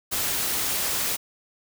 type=noise; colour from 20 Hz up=white; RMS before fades=-26 dBFS; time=0.11-1.17 s; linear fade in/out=20 ms; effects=none